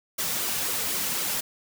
white noise with flanger, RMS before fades -28 dBFS, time 0.18-1.41 s, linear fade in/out 10 ms, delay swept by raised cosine 1.1 to 3.2 ms, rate 3.9 Hz, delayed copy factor -0.55, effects none

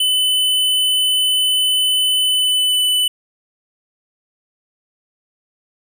square tone with pitch glide, 3015 to 2991 Hz, F#7 to F#7, +32 to +18 cents, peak -14 dBFS, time 0-3.08 s, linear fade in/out 5 ms, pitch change -14 cents, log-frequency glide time 2.2-2.87 s, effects none

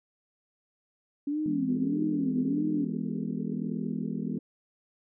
sine tone with vibrato, 279.5 Hz, C#4, 14 cents sharp, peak -27 dBFS, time 1.27-2.85 s, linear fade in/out 5 ms, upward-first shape sine, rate 1.6 Hz, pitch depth 170 cents each way
sine chord, E major, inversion none, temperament just, 164.81 / 206 / 247.2 Hz, E3 / G#3 / B3, 0 / -14 / +2 cents, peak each -36 / -33 / -34 dBFS, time 1.46-4.38 s, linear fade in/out 2 ms
pink band-pass noise, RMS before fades -42 dBFS, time 1.68-4.39 s, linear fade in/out 5 ms, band 260 to 440 Hz, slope 96 dB/octave
effects none

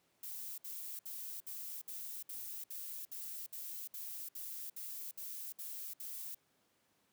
violet noise bursts, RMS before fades -45 dBFS, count 15, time 0.23-6.348 s, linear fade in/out 5 ms, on 350 ms, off 62 ms, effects pink hiss -75 dBFS RMS until 7.12 s + high-pass 150 Hz 12 dB/octave

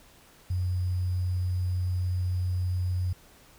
sine tone with sample-and-hold, 90.7 Hz, F#2, 34 cents flat, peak -25 dBFS, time 0.5-3.13 s, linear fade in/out 5 ms, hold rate 4900 Hz, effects pink hiss -56 dBFS RMS until 3.58 s

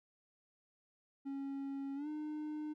triangle tone with pitch glide, 275.2 to 303.6 Hz, C#4 to D#4, -12 to -42 cents, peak -37 dBFS, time 1.25-2.74 s, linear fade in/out 20 ms, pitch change +170 cents, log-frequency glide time 1.95-2.08 s, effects none

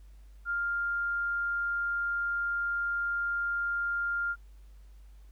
sine tone, 1400 Hz, F6, 4 cents sharp, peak -28 dBFS, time 0.45-4.36 s, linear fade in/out 50 ms, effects added 50 Hz sine -49 dBFS peak until 5.31 s + pink hiss -69 dBFS RMS until 5.31 s

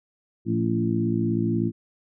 harmonic tone with a mistuned harmonic, 56.4 Hz, A1, 44 cents sharp, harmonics 2 / 3 / 4 / 5 / 6, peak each -27 / -28 / -26 / -30 / -27 dBFS, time 0.45-1.72 s, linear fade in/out 50 ms, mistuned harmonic 3, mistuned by +43 cents, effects none

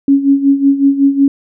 sine tone with tremolo, 277.2 Hz, C#4, in tune, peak -4 dBFS, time 0.08-1.28 s, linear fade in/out 2 ms, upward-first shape sine, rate 5.4 Hz, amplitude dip 75%, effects none

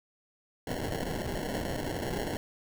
blue noise with sample-and-hold, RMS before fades -34 dBFS, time 0.67-2.37 s, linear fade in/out 2 ms, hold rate 1225 Hz, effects none

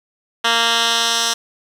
10% pulse tone with band-pass filter sweep, 231.3 Hz, A#3, 13 cents flat, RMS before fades -17 dBFS, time 0.44-1.34 s, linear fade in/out 10 ms, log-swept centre 2700 to 5300 Hz, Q 1.3, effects 7-bit

